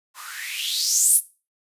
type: noise with band-pass filter sweep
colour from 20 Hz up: violet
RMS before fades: -22 dBFS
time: 0.14-1.21 s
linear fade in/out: 50 ms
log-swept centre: 1000 to 11000 Hz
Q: 6.3
effects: noise-tail reverb RT60 0.3 s tail -17 dB re dry + resampled to 32000 Hz